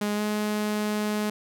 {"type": "tone with pitch glide", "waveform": "sawtooth", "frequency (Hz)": [207.7, 210.8], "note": ["G#3", "G#3"], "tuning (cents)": [0, 26], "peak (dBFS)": -21, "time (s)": [0.01, 1.3], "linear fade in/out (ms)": 5, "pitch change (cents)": 26, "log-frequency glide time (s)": [0.15, 0.21], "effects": []}